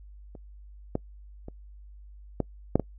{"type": "clicks", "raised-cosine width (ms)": 2, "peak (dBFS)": [-30, -13, -26, -12, -6, -13], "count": 6, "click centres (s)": [0.352, 0.954, 1.484, 2.403, 2.756, 2.797], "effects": ["noise-tail reverb RT60 0.1 s tail -25 dB re dry", "added 50 Hz sine -45 dBFS peak until 2.98 s"]}